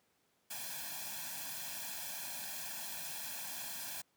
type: noise with comb filter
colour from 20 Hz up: white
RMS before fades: -43 dBFS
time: 0.5-4.02 s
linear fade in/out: 10 ms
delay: 1.2 ms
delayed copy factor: +0.95
effects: pink hiss -75 dBFS RMS until 4.16 s + high-pass 150 Hz 12 dB/octave